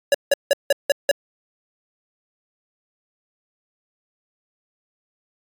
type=tone bursts; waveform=square; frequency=564 Hz; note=C#5; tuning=30 cents sharp; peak=-13 dBFS; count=6; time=0.12-1.114 s; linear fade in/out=2 ms; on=24 ms; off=170 ms; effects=AAC 64 kbps